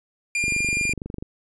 45% pulse tone, 2402 Hz, D7, 38 cents sharp, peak -21 dBFS, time 0.35-0.93 s, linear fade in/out 2 ms
click train, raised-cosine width 3 ms, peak -19 dBFS, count 20, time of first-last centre 0.44-1.225 s, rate 24.2 Hz
effects resampled to 22050 Hz

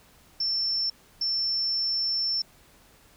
sine tone bursts at uneven times, 5380 Hz, E8, 34 cents sharp, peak -24 dBFS, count 2, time 0.4-0.9 / 1.21-2.42 s, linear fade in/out 5 ms, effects pink hiss -57 dBFS RMS until 3.16 s

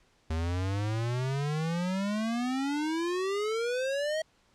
square exponential sweep, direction up, 78.4 to 642 Hz, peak -29 dBFS, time 0.3-4.22 s, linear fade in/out 5 ms, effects pink hiss -66 dBFS RMS until 4.54 s + low-pass 7000 Hz 12 dB/octave

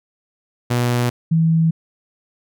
sawtooth / sine tone pair in turn, 121.5 / 162.79 Hz, B2 / E3, -28 / -21 cents, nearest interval perfect fourth, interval 507 cents, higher second, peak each -12 dBFS, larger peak neither, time 0.7-1.1 / 1.31-1.71 s, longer neither, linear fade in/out 10 ms, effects none

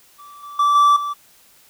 triangle tone with level steps, 1162 Hz, D6, 19 cents flat, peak -37 / -31 / -11 / -8 / -20 dBFS, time 0.18-1.14 s, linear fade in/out 20 ms, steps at 0.43 / 0.59 / 0.75 / 0.96 s, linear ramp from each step 5 ms, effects white hiss -52 dBFS RMS until 1.69 s

